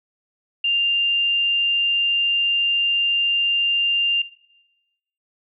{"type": "tone", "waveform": "sine", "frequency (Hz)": 2794, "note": "F7", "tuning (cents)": 0, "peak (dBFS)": -17, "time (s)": [0.64, 4.22], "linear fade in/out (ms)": 5, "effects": ["noise-tail reverb RT60 1.0 s tail -18 dB re dry"]}